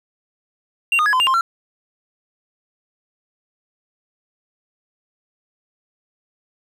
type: tone with pitch steps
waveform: triangle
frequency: 2762 / 1229 / 1678 / 1023 / 2802 / 1054 / 1358 Hz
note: F7 / D#6 / G#6 / C6 / F7 / C6 / F6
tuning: -20 / -22 / +17 / -39 / +5 / +12 / -49 cents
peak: -12 dBFS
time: 0.92-1.41 s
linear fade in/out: 2 ms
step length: 70 ms
effects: none